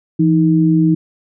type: tone pair together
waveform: sine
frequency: 167.02 / 314.5 Hz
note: E3 / D#4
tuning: +23 / +19 cents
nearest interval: major seventh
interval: 1096 cents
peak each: -12 dBFS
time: 0.19-0.95 s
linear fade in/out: 10 ms
effects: none